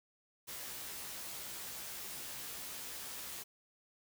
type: noise with comb filter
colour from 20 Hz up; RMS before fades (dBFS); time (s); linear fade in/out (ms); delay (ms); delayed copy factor
white; -45; 0.47-3.44; 20; 15; +0.85
effects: none